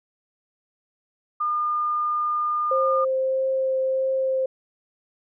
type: tone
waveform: sine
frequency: 1211 Hz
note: D#6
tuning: 47 cents flat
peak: -21 dBFS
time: 1.4-3.05 s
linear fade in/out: 10 ms
type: tone with vibrato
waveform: sine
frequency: 527 Hz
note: C5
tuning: 12 cents sharp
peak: -20 dBFS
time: 2.71-4.46 s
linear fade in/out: 5 ms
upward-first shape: triangle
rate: 1.6 Hz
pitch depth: 9 cents each way
effects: none